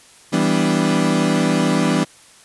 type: chord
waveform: 35% pulse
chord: E minor seventh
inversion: none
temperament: equal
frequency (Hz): 164.81 / 196 / 246.9 / 293.7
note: E3 / G3 / B3 / D4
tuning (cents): 0 / 0 / 0 / 0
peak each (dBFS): -19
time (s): 0.32-2.05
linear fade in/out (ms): 20
effects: white hiss -47 dBFS RMS until 2.44 s + resampled to 24000 Hz